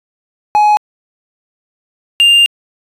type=tone pair in turn; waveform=triangle; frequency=840 / 2799 Hz; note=G#5 / F7; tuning=+19 / +3 cents; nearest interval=octave + major sixth; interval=2084 cents; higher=second; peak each=-4 / -3 dBFS; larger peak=second; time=0.55-0.77 / 2.2-2.46 s; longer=second; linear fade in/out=0 ms; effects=resampled to 32000 Hz